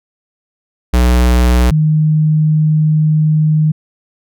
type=tone pair in turn; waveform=square / sine; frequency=61.2 / 154.54 Hz; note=B1 / D#3; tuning=-15 / -11 cents; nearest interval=octave + major third; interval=1604 cents; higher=second; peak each=-8 dBFS; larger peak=neither; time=0.93-1.71 / 1.71-3.72 s; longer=second; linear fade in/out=10 ms; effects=none